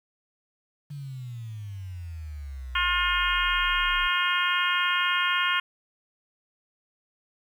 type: exponential sweep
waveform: sine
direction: down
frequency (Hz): 146.83 to 32.96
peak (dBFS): -34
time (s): 0.9-4.08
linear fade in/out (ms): 10
type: harmonic tone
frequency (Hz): 356.2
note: F4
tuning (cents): +34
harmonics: 3 / 4 / 5 / 6 / 7 / 8 / 9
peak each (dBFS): -28 / -27 / -31 / -32 / -33 / -30 / -32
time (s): 2.75-5.6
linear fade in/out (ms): 5
effects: 9-bit